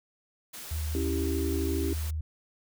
white noise, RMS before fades -42 dBFS, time 0.53-2.11 s, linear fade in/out 10 ms
sine tone with vibrato, 77.78 Hz, D#2, in tune, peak -29 dBFS, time 0.71-2.21 s, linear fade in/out 5 ms, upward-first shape sine, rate 5.1 Hz, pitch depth 10 cents each way
sine chord, C# diminished, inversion none, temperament equal, 277.2 / 329.6 / 392 Hz, C#4 / E4 / G4, 0 / 0 / 0 cents, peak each -33 dBFS, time 0.95-1.93 s, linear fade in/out 0 ms
effects none

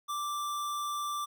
square tone, 1174.7 Hz, D6, in tune, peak -33 dBFS, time 0.08-1.26 s, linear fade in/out 20 ms, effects 12-bit

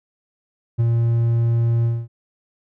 triangle tone with ADSR envelope, 116.54 Hz, A#2, in tune, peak -11 dBFS, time 0.78-2.08 s, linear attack 22 ms, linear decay 22 ms, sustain -2 dB, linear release 230 ms, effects none

